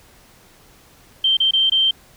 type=tone with dropouts; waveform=sine; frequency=3136 Hz; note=G7; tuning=in tune; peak=-13 dBFS; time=1.24-1.91 s; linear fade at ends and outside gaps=5 ms; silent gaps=1.37-1.401 / 1.51-1.534 / 1.698-1.719 s; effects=pink hiss -50 dBFS RMS until 2.16 s